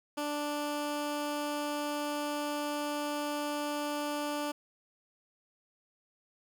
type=tone; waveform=15% pulse; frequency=293.7 Hz; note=D4; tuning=in tune; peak=-26 dBFS; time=0.17-4.52 s; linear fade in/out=10 ms; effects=none